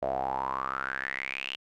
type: tone with band-pass filter sweep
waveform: sawtooth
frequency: 66.4 Hz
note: C2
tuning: 26 cents sharp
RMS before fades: -33 dBFS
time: 0.02-1.56 s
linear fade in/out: 5 ms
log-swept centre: 620 to 3000 Hz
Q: 8.6
effects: none